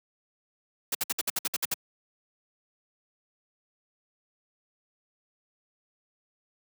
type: noise bursts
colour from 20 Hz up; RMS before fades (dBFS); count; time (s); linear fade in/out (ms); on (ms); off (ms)
white; -28; 10; 0.92-1.741; 5; 29; 59
effects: high-pass 150 Hz 12 dB/octave